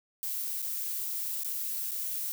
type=noise with dropouts; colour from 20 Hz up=violet; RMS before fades=-34 dBFS; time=0.23-2.32 s; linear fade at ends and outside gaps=0 ms; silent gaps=0.619-0.626 / 1.435-1.446 / 1.91-1.916 s; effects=none